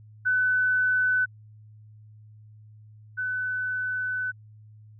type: tone pair in turn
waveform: sine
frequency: 1504 / 1504 Hz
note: F#6 / F#6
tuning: +28 / +28 cents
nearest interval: unison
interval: 0 cents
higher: neither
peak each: -20 / -26 dBFS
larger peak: first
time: 0.25-1.26 / 3.17-4.32 s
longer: second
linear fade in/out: 20 ms
effects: added 107 Hz sine -47 dBFS peak until 4.99 s